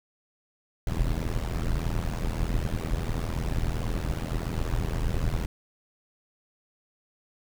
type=noise with amplitude modulation; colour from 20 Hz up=brown; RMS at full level=-24 dBFS; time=0.87-5.46 s; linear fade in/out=2 ms; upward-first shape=sine; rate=81.5 Hz; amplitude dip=95%; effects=none